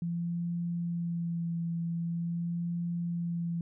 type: tone with vibrato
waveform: sine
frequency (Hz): 170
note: F3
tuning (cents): -46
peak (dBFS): -30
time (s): 0.02-3.61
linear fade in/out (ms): 2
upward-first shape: sine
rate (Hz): 0.44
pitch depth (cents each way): 19
effects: none